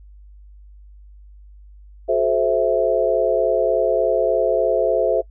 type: chord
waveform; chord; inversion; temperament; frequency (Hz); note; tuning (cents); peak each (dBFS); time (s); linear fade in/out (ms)
sine; F# half-diminished seventh; none; equal with one note detuned; 370 / 433.4 / 523.3 / 659.3; F#4 / A4 / C5 / E5; 0 / -26 / 0 / 0; -24 / -21 / -20 / -19; 2.08-5.22; 20
effects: noise-tail reverb RT60 0.1 s tail -25 dB re dry + added 50 Hz sine -41 dBFS peak until 5.3 s